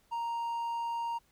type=tone; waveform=triangle; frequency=932.3 Hz; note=A#5; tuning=in tune; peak=-30 dBFS; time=0.11-1.19 s; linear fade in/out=20 ms; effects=pink hiss -69 dBFS RMS until 1.31 s